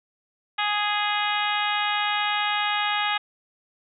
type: harmonic tone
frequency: 415.3 Hz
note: G#4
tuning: in tune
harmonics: 2 / 3 / 4 / 5 / 6 / 7 / 8 / 9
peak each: -27 / -29 / -30 / -31 / -32 / -32 / -33 / -34 dBFS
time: 0.58-3.18 s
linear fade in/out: 10 ms
effects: none